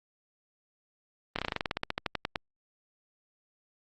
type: slowing click train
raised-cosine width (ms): 0.3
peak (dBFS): -13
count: 18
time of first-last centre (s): 1.36-2.358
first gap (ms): 27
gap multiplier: 1.09
effects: Opus 32 kbps